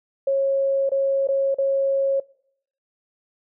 sine tone with dropouts, 546 Hz, C#5, 26 cents flat, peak -17 dBFS, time 0.27-2.2 s, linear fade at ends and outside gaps 5 ms, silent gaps 0.893-0.917 / 1.273-1.286 / 1.545-1.584 s, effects noise-tail reverb RT60 0.7 s tail -24 dB re dry

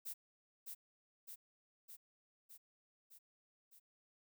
violet noise with echo, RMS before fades -45 dBFS, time 0.05-0.14 s, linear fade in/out 20 ms, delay 610 ms, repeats 6, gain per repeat -3 dB, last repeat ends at 3.8 s, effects none

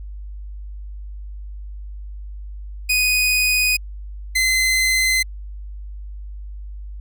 sawtooth tone pair in turn, 2489 / 2056 Hz, D#7 / C7, 0 / -31 cents, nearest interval minor third, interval 331 cents, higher first, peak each -12 dBFS, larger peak neither, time 2.89-3.77 / 4.35-5.23 s, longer neither, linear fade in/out 10 ms, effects added 50 Hz sine -30 dBFS peak until 7 s

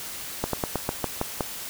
slowing click train, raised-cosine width 1 ms, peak -10 dBFS, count 8, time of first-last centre 0.44-1.408 s, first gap 93 ms, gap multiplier 1.13, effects white hiss -36 dBFS RMS until 1.69 s

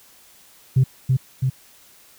sine tone with echo, 130.7 Hz, C3, 1 cent flat, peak -10 dBFS, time 0.76-0.84 s, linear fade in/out 10 ms, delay 330 ms, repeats 2, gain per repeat -3 dB, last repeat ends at 1.5 s, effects tanh soft clip ceiling -9 dBFS + white hiss -51 dBFS RMS until 2.18 s

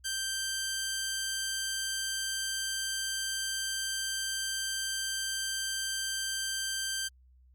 10% pulse tone, 1568 Hz, G6, in tune, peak -23 dBFS, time 0.04-7.09 s, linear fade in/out 20 ms, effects added 63 Hz sine -57 dBFS peak until 7.54 s + Opus 48 kbps

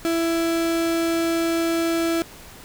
35% pulse tone, 332 Hz, E4, 12 cents sharp, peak -18 dBFS, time 0.05-2.22 s, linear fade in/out 0 ms, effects pink hiss -43 dBFS RMS until 2.64 s

